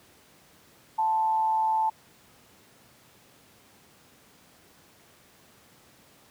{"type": "tone with amplitude modulation", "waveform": "sine", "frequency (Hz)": 880, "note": "A5", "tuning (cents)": 0, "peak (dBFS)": -20, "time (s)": [0.98, 1.9], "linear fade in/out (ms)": 10, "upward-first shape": "sine", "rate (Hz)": 161, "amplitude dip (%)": 40, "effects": ["pink hiss -57 dBFS RMS until 6.3 s", "high-pass 100 Hz 12 dB/octave"]}